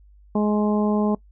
harmonic tone, 210 Hz, G#3, 19 cents sharp, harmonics 1 / 2 / 3 / 4 / 5, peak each -19 / -25 / -29 / -31 / -33 dBFS, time 0.35-1.15 s, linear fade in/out 5 ms, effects noise-tail reverb RT60 0.1 s tail -22 dB re dry + added 50 Hz sine -48 dBFS peak until 1.31 s

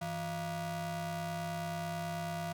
40% pulse ring-modulated tone, 261.6 Hz, C4, in tune, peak -32 dBFS, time 0.01-2.53 s, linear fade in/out 10 ms, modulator 427 Hz, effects none

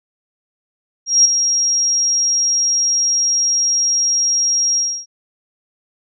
sine tone with ADSR envelope, 5620 Hz, F8, 10 cents sharp, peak -5 dBFS, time 1.06-5.06 s, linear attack 190 ms, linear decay 9 ms, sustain -8 dB, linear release 290 ms, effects none

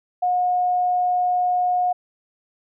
sine tone, 722 Hz, F#5, 43 cents flat, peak -17 dBFS, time 0.22-1.93 s, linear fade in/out 10 ms, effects none

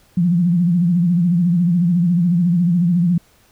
sine tone with vibrato, 174.1 Hz, F3, 5 cents flat, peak -12 dBFS, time 0.17-3.18 s, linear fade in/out 5 ms, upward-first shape sine, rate 14 Hz, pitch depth 89 cents each way, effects pink hiss -54 dBFS RMS until 3.51 s

